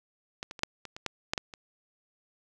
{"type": "clicks", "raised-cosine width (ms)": 0.2, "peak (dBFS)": [-18, -23, -26, -8, -24, -24, -13, -10, -12, -26], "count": 10, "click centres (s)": [0.429, 0.511, 0.592, 0.634, 0.853, 0.965, 1.063, 1.335, 1.378, 1.538], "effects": []}